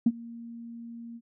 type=tone with ADSR envelope; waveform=sine; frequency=233.1 Hz; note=A#3; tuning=in tune; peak=-15 dBFS; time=0.06-1.21 s; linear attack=6 ms; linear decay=44 ms; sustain=-24 dB; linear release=50 ms; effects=tanh soft clip ceiling -11 dBFS